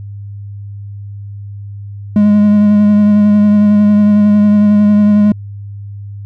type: tone with vibrato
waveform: triangle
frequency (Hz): 207.7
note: G#3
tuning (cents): 0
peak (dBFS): -3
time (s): 2.16-5.32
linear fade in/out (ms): 2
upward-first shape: sine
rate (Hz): 11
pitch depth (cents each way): 17
effects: added 101 Hz sine -24 dBFS peak until 6.25 s